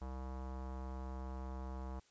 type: tone with low-pass filter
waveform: square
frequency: 65 Hz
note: C2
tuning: 11 cents flat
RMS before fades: -44 dBFS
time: 0.01-2 s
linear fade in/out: 10 ms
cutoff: 1000 Hz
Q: 2.4
effects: white hiss -70 dBFS RMS until 2.1 s + resampled to 16000 Hz